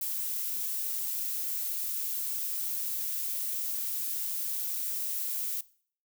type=noise; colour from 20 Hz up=violet; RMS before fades=-33 dBFS; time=0.01-5.61 s; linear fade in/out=5 ms; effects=noise-tail reverb RT60 0.5 s tail -20 dB re dry